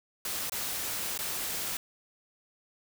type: noise with dropouts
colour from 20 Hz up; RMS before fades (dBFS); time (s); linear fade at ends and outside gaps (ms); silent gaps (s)
white; -34; 0.25-1.77; 2; 0.497-0.52 / 1.177-1.189
effects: none